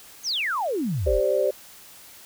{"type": "exponential sweep", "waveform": "sine", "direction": "down", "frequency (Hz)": [6790, 34.65], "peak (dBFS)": -23, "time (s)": [0.23, 1.21], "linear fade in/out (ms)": 50}
{"type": "chord", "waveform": "sine", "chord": "G suspended fourth", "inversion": "none", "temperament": "just", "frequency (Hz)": [392, 522.7, 588], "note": ["G4", "C5", "D5"], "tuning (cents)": [0, -2, 2], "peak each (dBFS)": [-25, -23, -23], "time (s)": [1.06, 1.51], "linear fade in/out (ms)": 10}
{"effects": ["white hiss -47 dBFS RMS until 2.25 s"]}